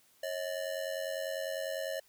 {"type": "ring-modulated tone", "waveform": "square", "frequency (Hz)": 592, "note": "D5", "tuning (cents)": 14, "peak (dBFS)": -32, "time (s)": [0.23, 2], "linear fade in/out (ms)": 5, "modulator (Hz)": 45, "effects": ["white hiss -66 dBFS RMS until 2.08 s"]}